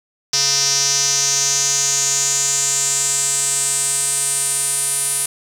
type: tone with band-pass filter sweep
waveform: square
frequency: 139.3 Hz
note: C#3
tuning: 9 cents sharp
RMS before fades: -18 dBFS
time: 0.33-5.26 s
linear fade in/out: 5 ms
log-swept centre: 5500 to 9700 Hz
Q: 5.6
effects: 7-bit